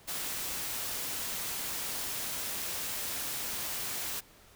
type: noise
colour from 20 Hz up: white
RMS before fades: -36 dBFS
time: 0.07-4.21 s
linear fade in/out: 20 ms
effects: pink hiss -58 dBFS RMS until 4.55 s